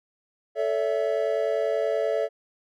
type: chord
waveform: triangle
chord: A major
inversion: none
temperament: equal with one note detuned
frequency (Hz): 440 / 569 / 659.3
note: A4 / C#5 / E5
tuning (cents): 0 / +45 / 0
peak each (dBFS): -25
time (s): 0.55-2.29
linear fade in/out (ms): 50
effects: none